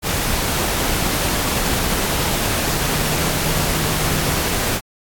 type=tone in noise; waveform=sine; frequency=155.56 Hz; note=D#3; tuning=in tune; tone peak=-25 dBFS; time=2.66-4.45 s; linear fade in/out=50 ms; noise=pink; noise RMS=-20 dBFS; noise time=0.02-4.81 s; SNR=-8 dB; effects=AAC 64 kbps